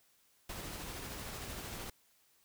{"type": "noise with tremolo", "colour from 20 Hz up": "pink", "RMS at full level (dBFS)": -43, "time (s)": [0.49, 1.9], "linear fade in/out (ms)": 5, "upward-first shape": "sine", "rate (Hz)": 13, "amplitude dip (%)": 25, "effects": ["white hiss -70 dBFS RMS until 2.44 s"]}